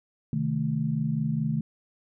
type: chord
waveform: sine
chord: A diminished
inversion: first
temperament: equal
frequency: 130.81 / 155.56 / 220 Hz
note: C3 / Eb3 / A3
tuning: 0 / 0 / 0 cents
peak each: -31 / -27 / -29 dBFS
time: 0.33-1.61 s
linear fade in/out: 2 ms
effects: none